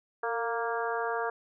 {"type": "harmonic tone with a mistuned harmonic", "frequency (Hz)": 233.1, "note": "A#3", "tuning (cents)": 0, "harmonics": [2, 3, 4, 5, 6, 7], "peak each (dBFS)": [-33, -35, -36, -37, -38, -38], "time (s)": [0.23, 1.3], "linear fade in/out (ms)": 5, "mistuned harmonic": 2, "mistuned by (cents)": -32, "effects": []}